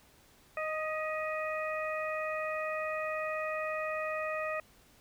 harmonic tone with a mistuned harmonic, 622.3 Hz, D#5, in tune, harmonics 1 / 2 / 3 / 4, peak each -35 / -38 / -40 / -41 dBFS, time 0.57-4.6 s, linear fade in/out 2 ms, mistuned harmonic 3, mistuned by +33 cents, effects pink hiss -62 dBFS RMS until 5 s

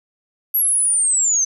sine linear sweep, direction down, 11700 to 6110 Hz, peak -14 dBFS, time 0.54-1.45 s, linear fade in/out 10 ms, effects none

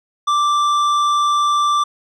sine tone with tanh clipping, 1174.7 Hz, D6, in tune, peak -15 dBFS, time 0.27-1.84 s, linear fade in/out 10 ms, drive 11 dB, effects none

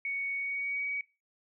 sine tone with pitch glide, 2228 to 2262 Hz, C#7 to C#7, +8 to +34 cents, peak -31 dBFS, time 0.05-1.01 s, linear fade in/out 2 ms, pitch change +26 cents, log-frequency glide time 0.35-0.85 s, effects noise-tail reverb RT60 0.3 s tail -21 dB re dry

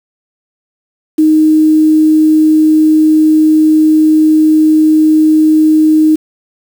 sine tone with quantisation, 311.1 Hz, D#4, in tune, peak -4 dBFS, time 1.18-6.16 s, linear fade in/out 10 ms, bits 5, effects none

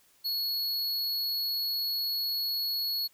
square tone, 4356 Hz, C#8, 31 cents flat, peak -29 dBFS, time 0.24-3.08 s, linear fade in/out 20 ms, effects white hiss -64 dBFS RMS until 3.13 s

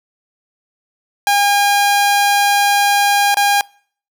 sawtooth tone with dropouts, 810 Hz, G#5, 43 cents flat, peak -7 dBFS, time 1.27-3.61 s, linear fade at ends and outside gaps 1 ms, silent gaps 3.344-3.37 s, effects noise-tail reverb RT60 0.5 s tail -25 dB re dry

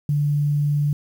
sine tone, 146.1 Hz, D3, 9 cents flat, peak -17 dBFS, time 0.09-0.93 s, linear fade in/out 2 ms, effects 8-bit

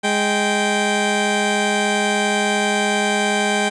15% pulse tone pair together, 207.7 / 780.6 Hz, G#3 / G5, 0 / -8 cents, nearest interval octave + major seventh, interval 2292 cents, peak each -13 dBFS, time 0.03-3.7 s, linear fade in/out 20 ms, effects resampled to 24000 Hz

